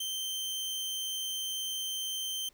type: tone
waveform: sawtooth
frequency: 3119 Hz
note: G7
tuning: 9 cents flat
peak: -30 dBFS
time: 0-2.49 s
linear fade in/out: 5 ms
effects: pink hiss -66 dBFS RMS until 2.53 s